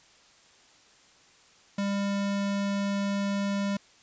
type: tone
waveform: square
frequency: 199.8 Hz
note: G3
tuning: 33 cents sharp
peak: -27 dBFS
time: 1.78-3.77 s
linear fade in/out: 5 ms
effects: white hiss -58 dBFS RMS until 4.02 s + resampled to 16000 Hz